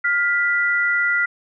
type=tone pair together; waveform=sine; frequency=1411.9 / 1975.5 Hz; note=F6 / B6; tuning=+18 / 0 cents; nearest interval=tritone; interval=582 cents; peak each=-19 dBFS; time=0.04-1.26 s; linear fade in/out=10 ms; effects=none